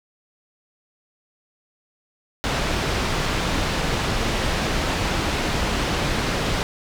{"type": "low-pass noise", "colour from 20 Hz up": "pink", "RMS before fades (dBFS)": -23, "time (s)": [2.44, 6.63], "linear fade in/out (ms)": 0, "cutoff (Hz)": 4900, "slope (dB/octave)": 12, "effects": []}